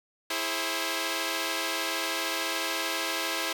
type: chord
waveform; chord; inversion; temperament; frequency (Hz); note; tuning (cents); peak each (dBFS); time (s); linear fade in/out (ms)
5% pulse; E augmented; none; equal with one note detuned; 329.6 / 415.3 / 531.5; E4 / G#4 / B#4; 0 / 0 / +27; -20 / -24 / -21; 0.3-3.53; 5
effects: none